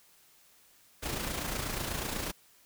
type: noise with amplitude modulation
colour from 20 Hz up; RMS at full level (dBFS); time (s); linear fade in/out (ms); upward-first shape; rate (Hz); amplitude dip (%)
pink; -33; 1.02-2.32; 20; sine; 28.2; 50
effects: white hiss -62 dBFS RMS until 2.65 s